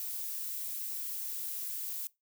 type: noise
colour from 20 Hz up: violet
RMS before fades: -38 dBFS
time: 0-2.07 s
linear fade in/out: 0 ms
effects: noise-tail reverb RT60 0.2 s tail -21 dB re dry